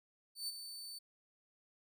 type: tone with ADSR envelope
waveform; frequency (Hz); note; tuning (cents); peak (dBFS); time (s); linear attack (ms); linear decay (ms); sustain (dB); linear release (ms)
sawtooth; 4531; C#8; +37; -34; 0.35-0.99; 130; 30; -9; 12
effects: none